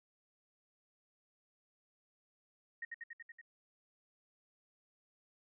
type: tone with echo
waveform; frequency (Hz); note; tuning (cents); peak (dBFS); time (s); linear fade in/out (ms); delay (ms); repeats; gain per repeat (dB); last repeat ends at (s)
sine; 1864.7; A#6; 0; -39; 2.82-2.85; 5; 94; 6; -2; 3.414
effects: none